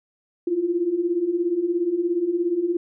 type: beating tone pair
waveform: sine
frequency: 333.1 / 350.1 Hz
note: E4 / F4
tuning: +18 / +4 cents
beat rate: 17 Hz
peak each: -26 / -21 dBFS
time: 0.47-2.77 s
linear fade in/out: 5 ms
effects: none

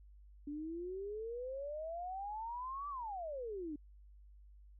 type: exponential two-way sweep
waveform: sine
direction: up then down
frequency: 285.8 to 1174.7 to 285.8 Hz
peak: -40 dBFS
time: 0.47-3.76 s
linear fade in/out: 5 ms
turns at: 2.89 s
effects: added 50 Hz sine -56 dBFS peak until 4.79 s

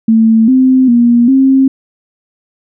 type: tone with pitch steps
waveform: sine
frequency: 223.6 / 259.4 / 238 / 267 Hz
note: A3 / C4 / A#3 / C4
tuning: +28 / -15 / +36 / +35 cents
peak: -4 dBFS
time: 0.08-1.68 s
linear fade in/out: 5 ms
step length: 400 ms
effects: none

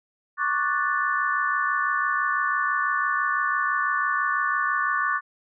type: chord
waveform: sine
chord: D major seventh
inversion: third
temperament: equal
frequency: 1108.7 / 1174.7 / 1480 / 1760 Hz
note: C#6 / D6 / F#6 / A6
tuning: 0 / 0 / 0 / 0 cents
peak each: -27 dBFS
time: 0.37-5.21 s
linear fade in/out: 50 ms
effects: none

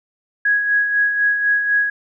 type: tone with tremolo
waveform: sine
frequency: 1661.2 Hz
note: G#6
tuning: in tune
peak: -12 dBFS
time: 0.45-1.9 s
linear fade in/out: 5 ms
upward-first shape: sine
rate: 4 Hz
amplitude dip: 50%
effects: none

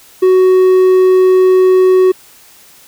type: tone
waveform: triangle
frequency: 371.9 Hz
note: F#4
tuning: 9 cents sharp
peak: -3 dBFS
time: 0.22-2.12 s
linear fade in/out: 10 ms
effects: white hiss -42 dBFS RMS until 2.87 s

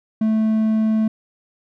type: tone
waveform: triangle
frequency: 218.9 Hz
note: A3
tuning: 9 cents flat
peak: -13 dBFS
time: 0.21-1.08 s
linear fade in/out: 5 ms
effects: none

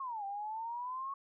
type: exponential two-way sweep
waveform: sine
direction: down then up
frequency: 1108.7 to 784 to 1108.7 Hz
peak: -37 dBFS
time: 0-1.14 s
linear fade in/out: 5 ms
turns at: 0.25 s
effects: none

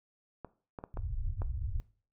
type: clicks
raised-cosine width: 1 ms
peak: -27 dBFS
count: 5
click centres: 0.447 / 0.788 / 0.839 / 0.972 / 1.419 s
type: low-pass noise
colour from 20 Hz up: pink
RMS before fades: -35 dBFS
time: 0.94-1.8 s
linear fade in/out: 0 ms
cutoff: 110 Hz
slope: 48 dB/octave
effects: noise-tail reverb RT60 0.4 s tail -18 dB re dry

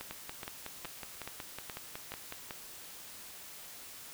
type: two click trains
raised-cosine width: 0.3 ms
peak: -24 / -24 dBFS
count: 6 / 14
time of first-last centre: 0.01-2.12 / 0.11-2.509 s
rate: 2.37 / 5.42 Hz
effects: white hiss -49 dBFS RMS until 4.13 s

